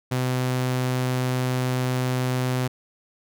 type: tone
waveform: sawtooth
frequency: 127.3 Hz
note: C3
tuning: 47 cents flat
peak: -18 dBFS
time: 0.11-2.68 s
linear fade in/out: 10 ms
effects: none